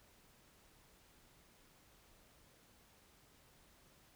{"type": "silence", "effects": ["pink hiss -67 dBFS RMS until 4.15 s"]}